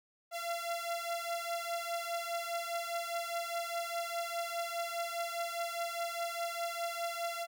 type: beating tone pair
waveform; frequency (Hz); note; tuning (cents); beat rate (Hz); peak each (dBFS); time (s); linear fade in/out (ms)
sawtooth; 680 / 684.9; F5 / F5; -46 / -34; 4.9; -34 / -35; 0.31-7.47; 50
effects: none